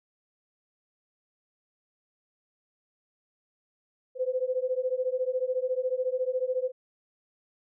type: beating tone pair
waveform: sine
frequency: 504 / 518 Hz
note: B4 / C5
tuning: +35 / -17 cents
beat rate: 14 Hz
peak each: -29 dBFS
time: 4.15-6.72 s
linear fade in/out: 50 ms
effects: none